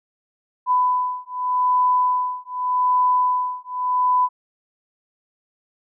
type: beating tone pair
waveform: sine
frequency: 999 / 999.84 Hz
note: B5 / B5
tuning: +20 / +21 cents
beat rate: 0.84 Hz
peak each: -20 dBFS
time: 0.66-4.29 s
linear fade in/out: 50 ms
effects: none